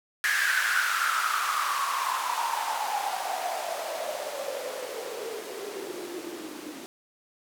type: noise with band-pass filter sweep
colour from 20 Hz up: blue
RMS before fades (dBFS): -30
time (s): 0.24-6.86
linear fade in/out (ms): 0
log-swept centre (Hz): 1700 to 290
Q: 8.2
effects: none